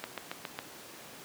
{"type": "click train", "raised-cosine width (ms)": 0.3, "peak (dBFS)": -19, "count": 5, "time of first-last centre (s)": [0.04, 0.589], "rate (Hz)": 7.28, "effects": ["pink hiss -48 dBFS RMS until 1.24 s", "high-pass 200 Hz 12 dB/octave"]}